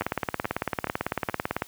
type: two click trains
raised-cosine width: 0.5 ms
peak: -15 / -10 dBFS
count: 4 / 30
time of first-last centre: 0.02-1.297 / 0.01-1.621 s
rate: 2.35 / 18 Hz
effects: white hiss -51 dBFS RMS until 1.67 s + high-pass 60 Hz 12 dB/octave